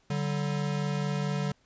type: tone pair together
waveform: square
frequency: 145.57 / 190 Hz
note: D3 / F#3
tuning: -15 / +46 cents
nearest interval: perfect fourth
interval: 461 cents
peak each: -30 / -33 dBFS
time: 0.1-1.52 s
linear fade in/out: 5 ms
effects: pink hiss -67 dBFS RMS until 1.65 s + resampled to 16000 Hz